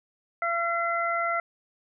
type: harmonic tone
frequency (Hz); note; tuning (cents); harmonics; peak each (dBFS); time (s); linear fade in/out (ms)
680; F5; -46; 1 / 2 / 3; -29 / -27 / -31; 0.42-1.4; 2
effects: none